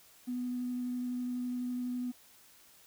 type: tone with vibrato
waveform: triangle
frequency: 247.6 Hz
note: B3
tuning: 5 cents sharp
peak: -29 dBFS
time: 0.27-2.12 s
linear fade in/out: 20 ms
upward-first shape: triangle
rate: 12 Hz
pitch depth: 11 cents each way
effects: tanh soft clip ceiling -31 dBFS + white hiss -60 dBFS RMS until 2.86 s